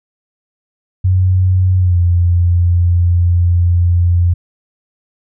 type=tone with pitch glide; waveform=sine; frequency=92.5 to 87.31 Hz; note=F#2 to F2; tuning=0 to 0 cents; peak=-8 dBFS; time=1.04-4.34 s; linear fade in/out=10 ms; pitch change=-100 cents; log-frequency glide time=1.78-1.98 s; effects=none